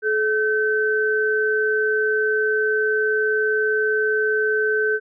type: tone pair together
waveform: sine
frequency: 429.9 / 1535 Hz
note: A4 / G6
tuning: -40 / -37 cents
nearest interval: octave + minor seventh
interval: 2203 cents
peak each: -20 dBFS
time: 0.02-5 s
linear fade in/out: 50 ms
effects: none